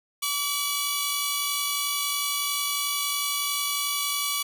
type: tone cluster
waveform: 15% pulse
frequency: 1146 / 2922 / 3387 / 4051 / 4627 Hz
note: D6 / F#7 / G#7 / B7 / D8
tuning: -43 / -22 / +33 / +43 / -27 cents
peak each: -23 / -25 / -25 / -28 / -28 dBFS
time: 0.22-4.43 s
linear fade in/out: 10 ms
effects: none